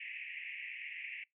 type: band-pass noise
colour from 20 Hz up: white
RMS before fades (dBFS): -45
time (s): 0-1.24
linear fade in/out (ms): 5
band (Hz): 1900 to 2700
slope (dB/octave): 96
effects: noise-tail reverb RT60 0.2 s tail -26 dB re dry